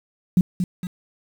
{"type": "tone with echo", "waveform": "sine", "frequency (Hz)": 180.7, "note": "F#3", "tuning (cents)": -41, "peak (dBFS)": -11, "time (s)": [0.37, 0.41], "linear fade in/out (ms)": 2, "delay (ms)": 230, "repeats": 2, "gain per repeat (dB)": -7, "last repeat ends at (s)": 0.87, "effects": ["7-bit"]}